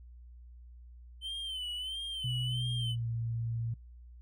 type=tone with vibrato; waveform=triangle; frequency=3071 Hz; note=G7; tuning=36 cents flat; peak=-34 dBFS; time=1.21-2.96 s; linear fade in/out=50 ms; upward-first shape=sine; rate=1.5 Hz; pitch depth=81 cents each way
type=tone with pitch glide; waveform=sine; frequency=124.5 to 115.49 Hz; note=B2 to A#2; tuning=+14 to -16 cents; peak=-32 dBFS; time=2.24-3.74 s; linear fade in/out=5 ms; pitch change=-130 cents; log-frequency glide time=2.55-3.08 s
effects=noise-tail reverb RT60 0.2 s tail -23 dB re dry + added 60 Hz sine -49 dBFS peak until 4.21 s